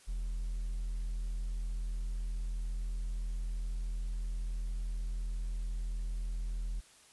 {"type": "tone with hard clipping", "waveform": "triangle", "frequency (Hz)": 41.5, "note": "E1", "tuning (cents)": 12, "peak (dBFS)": -34, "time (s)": [0.07, 6.81], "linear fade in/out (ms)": 20, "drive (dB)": 5, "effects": ["white hiss -60 dBFS RMS until 7.12 s", "resampled to 24000 Hz"]}